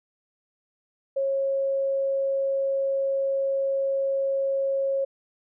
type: tone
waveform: sine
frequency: 545 Hz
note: C#5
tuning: 29 cents flat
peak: -22 dBFS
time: 1.16-5.05 s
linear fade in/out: 10 ms
effects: none